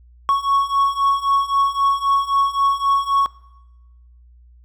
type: beating tone pair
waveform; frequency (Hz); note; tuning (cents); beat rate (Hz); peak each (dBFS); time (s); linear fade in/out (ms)
triangle; 1106 / 1109.8; C#6 / C#6; -4 / +2; 3.8; -18 / -15; 0.29-3.26; 0
effects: noise-tail reverb RT60 1.0 s tail -21 dB re dry + added 60 Hz sine -45 dBFS peak until 4.64 s